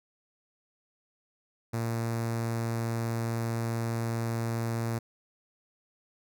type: tone with notch filter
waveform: sawtooth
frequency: 115.3 Hz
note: A#2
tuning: 19 cents flat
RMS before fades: -31 dBFS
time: 1.73-4.99 s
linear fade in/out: 10 ms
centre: 3100 Hz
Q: 1.4
effects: none